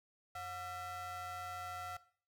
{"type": "ring-modulated tone", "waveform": "square", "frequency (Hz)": 317, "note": "D#4", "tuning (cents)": 32, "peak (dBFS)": -40, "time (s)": [0.35, 1.97], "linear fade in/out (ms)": 5, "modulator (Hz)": 1040, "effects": ["noise-tail reverb RT60 0.5 s tail -18 dB re dry"]}